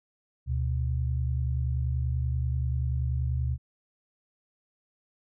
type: tone pair together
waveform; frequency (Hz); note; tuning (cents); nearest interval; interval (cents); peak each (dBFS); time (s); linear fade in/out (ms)
sine; 73.09 / 123.47; D2 / B2; -8 / 0; major sixth; 908; -27 / -29; 0.46-3.58; 50
effects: none